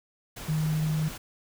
sine tone in noise, 155.56 Hz, D#3, in tune, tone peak -24 dBFS, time 0.48-1.09 s, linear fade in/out 10 ms, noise pink, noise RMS -40 dBFS, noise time 0.36-1.18 s, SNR +13 dB, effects none

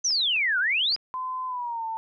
sine exponential two-way sweep, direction down then up, 6250 to 1400 to 5070 Hz, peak -21 dBFS, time 0.04-0.96 s, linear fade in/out 10 ms, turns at 0.59 s
clicks, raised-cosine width 0.3 ms, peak -30 dBFS, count 5, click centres 0.106 / 0.205 / 0.363 / 0.923 / 0.963 s
sine tone with pitch glide, 1024 to 896.6 Hz, C6 to A5, -38 to +32 cents, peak -28 dBFS, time 1.14-1.97 s, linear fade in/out 0 ms, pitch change -230 cents, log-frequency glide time 1.47-1.85 s
effects none

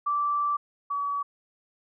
sine tone pair in turn, 1166 / 1138.7 Hz, D6 / C#6, -13 / +46 cents, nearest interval unison, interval 41 cents, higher first, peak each -23 / -26 dBFS, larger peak first, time 0.06-0.57 / 0.9-1.23 s, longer first, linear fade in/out 10 ms, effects none

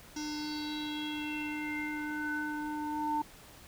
square tone with low-pass filter sweep, 300.6 Hz, D4, 40 cents sharp, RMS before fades -36 dBFS, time 0.16-3.22 s, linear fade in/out 5 ms, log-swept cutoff 5700 to 880 Hz, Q 6.9, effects pink hiss -54 dBFS RMS until 3.67 s

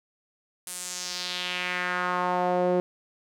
sawtooth tone with band-pass filter sweep, 179.8 Hz, F#3, 49 cents flat, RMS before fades -28 dBFS, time 0.67-2.8 s, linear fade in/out 0 ms, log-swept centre 10000 to 440 Hz, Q 2.3, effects none

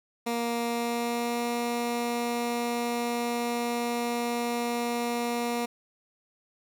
15% pulse tone with pitch glide, 235.2 to 238.1 Hz, A#3 to A#3, +16 to +37 cents, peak -21 dBFS, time 0.26-5.66 s, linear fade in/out 10 ms, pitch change +21 cents, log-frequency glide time 0.66-1.46 s, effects none

